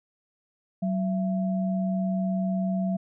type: tone pair together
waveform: sine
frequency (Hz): 188.3 / 671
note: F#3 / E5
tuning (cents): +31 / +31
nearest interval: octave + minor seventh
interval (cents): 2200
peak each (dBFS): -24 / -33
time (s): 0.82-2.97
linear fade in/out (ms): 10
effects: none